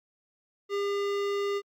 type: tone with hard clipping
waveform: sine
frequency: 402.8 Hz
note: G4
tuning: 47 cents sharp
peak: -29 dBFS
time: 0.69-1.62 s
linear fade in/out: 50 ms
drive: 18 dB
effects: Opus 48 kbps